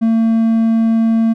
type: tone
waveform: triangle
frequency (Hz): 225.9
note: A3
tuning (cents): +46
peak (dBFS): -8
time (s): 0.01-1.34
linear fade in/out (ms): 20
effects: none